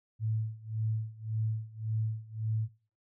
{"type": "tone with tremolo", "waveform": "sine", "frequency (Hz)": 110, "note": "A2", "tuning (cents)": 0, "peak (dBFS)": -27, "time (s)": [0.19, 2.69], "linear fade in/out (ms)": 50, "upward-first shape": "sine", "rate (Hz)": 1.8, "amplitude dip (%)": 90, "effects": ["noise-tail reverb RT60 0.4 s tail -22 dB re dry"]}